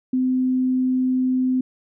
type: tone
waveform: sine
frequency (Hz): 256.4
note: C4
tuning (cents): -35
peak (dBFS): -17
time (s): 0.13-1.61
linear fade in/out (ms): 5
effects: none